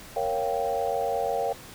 sine chord, G half-diminished seventh, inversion first, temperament equal, 466.2 / 554.4 / 698.5 / 784 Hz, Bb4 / Db5 / F5 / G5, 0 / 0 / 0 / 0 cents, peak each -30 dBFS, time 0.16-1.53 s, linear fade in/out 5 ms, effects pink hiss -45 dBFS RMS until 1.74 s

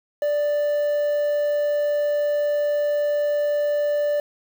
triangle tone with quantisation, 587.3 Hz, D5, in tune, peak -17 dBFS, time 0.22-4.2 s, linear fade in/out 2 ms, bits 7, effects none

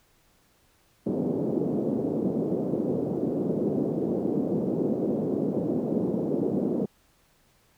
pink band-pass noise, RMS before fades -27 dBFS, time 1.06-6.86 s, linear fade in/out 10 ms, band 180 to 480 Hz, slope 24 dB/octave, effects pink hiss -64 dBFS RMS until 7.77 s

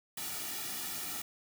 white noise with comb filter, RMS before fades -39 dBFS, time 0.17-1.22 s, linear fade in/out 5 ms, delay 1.9 ms, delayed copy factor -0.75, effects none

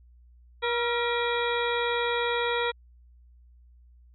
harmonic tone with a mistuned harmonic, 477.2 Hz, A#4, 41 cents sharp, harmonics 1 / 2 / 3 / 4 / 5 / 7 / 8, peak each -28 / -31 / -33 / -34 / -35 / -36 / -37 dBFS, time 0.62-2.72 s, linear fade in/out 20 ms, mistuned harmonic 3, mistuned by -58 cents, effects added 60 Hz sine -52 dBFS peak until 4.14 s

